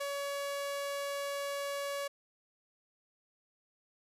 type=tone; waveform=sawtooth; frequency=564 Hz; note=C#5; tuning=30 cents sharp; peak=-31 dBFS; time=0-2.08 s; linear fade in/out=10 ms; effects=resampled to 32000 Hz